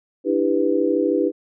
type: chord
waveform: sine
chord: E minor seventh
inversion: third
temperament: just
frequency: 296.7 / 329.6 / 395.6 / 494.4 Hz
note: D4 / E4 / G4 / B4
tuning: +18 / 0 / +16 / +2 cents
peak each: -22 dBFS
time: 0.24-1.32 s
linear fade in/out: 50 ms
effects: none